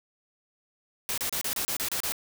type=noise bursts; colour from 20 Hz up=white; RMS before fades=-30 dBFS; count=9; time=1.09-2.121 s; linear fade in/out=0 ms; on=87 ms; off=31 ms; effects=none